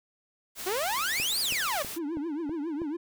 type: noise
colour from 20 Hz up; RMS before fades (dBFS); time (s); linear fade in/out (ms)
white; -38; 0.55-1.99; 50
type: exponential two-way sweep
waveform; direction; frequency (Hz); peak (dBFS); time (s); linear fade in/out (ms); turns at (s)
sawtooth; up then down; 349.2 to 5020 to 535; -24; 0.66-1.83; 10; 1.4
type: click train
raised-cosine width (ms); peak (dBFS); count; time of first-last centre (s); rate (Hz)
2; -26; 6; 1.2-2.818; 3.09
type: tone with vibrato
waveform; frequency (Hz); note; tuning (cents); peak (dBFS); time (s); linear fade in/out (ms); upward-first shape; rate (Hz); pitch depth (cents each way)
triangle; 311.1; D#4; 0; -28; 1.96-2.97; 10; triangle; 7.3; 210
effects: none